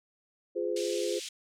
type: chord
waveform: sine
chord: F minor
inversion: none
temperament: equal with one note detuned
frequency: 349.2 / 415.3 / 512.2 Hz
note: F4 / Ab4 / C5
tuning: 0 / 0 / -37 cents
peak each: -33 dBFS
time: 0.55-1.2 s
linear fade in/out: 20 ms
type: band-pass noise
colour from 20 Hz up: pink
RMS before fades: -41 dBFS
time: 0.76-1.29 s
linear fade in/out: 5 ms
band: 2800 to 8500 Hz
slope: 24 dB/octave
effects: none